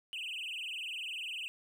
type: tone with vibrato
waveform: triangle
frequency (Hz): 2806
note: F7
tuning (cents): +8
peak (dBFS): -36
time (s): 0.13-1.48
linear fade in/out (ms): 0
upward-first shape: triangle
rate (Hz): 20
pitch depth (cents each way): 230
effects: none